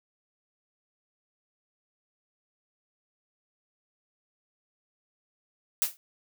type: noise with exponential decay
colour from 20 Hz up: blue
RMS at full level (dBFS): -21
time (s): 5.82-5.97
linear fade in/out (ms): 0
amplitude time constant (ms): 31
effects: none